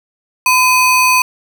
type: ring-modulated tone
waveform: square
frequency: 1760 Hz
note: A6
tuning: in tune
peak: -6 dBFS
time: 0.46-1.22 s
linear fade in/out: 2 ms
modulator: 749 Hz
effects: none